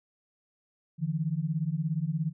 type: beating tone pair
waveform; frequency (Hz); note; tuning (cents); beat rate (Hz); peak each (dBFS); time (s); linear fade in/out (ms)
sine; 149.9 / 166.9; D3 / E3; +36 / +22; 17; -30; 0.98-2.33; 50
effects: none